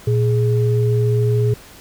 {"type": "tone pair together", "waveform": "sine", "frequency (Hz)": [117.3, 417.1], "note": ["A#2", "G#4"], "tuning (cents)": [11, 7], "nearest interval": "octave + minor seventh", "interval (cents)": 2196, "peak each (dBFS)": [-14, -20], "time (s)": [0.07, 1.54], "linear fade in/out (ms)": 5, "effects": ["pink hiss -42 dBFS RMS until 1.8 s"]}